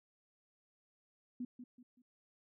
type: tone with echo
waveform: sine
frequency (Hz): 246.9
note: B3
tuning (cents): 0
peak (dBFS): -38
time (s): 1.4-1.45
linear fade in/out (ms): 5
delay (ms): 190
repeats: 3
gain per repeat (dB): -9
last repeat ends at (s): 2.02
effects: none